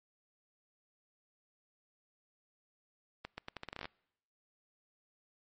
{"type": "accelerating click train", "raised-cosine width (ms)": 0.3, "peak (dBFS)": -25, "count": 13, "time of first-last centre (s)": [3.25, 3.855], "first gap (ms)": 130, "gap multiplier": 0.8, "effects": ["noise-tail reverb RT60 0.8 s tail -26 dB re dry", "MP3 32 kbps"]}